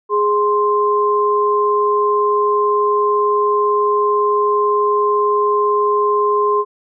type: tone pair together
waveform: sine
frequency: 415.5 / 1047 Hz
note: G#4 / C6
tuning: +1 / +1 cents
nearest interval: octave + major third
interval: 1600 cents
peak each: -15 dBFS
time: 0.09-6.65 s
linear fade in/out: 50 ms
effects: none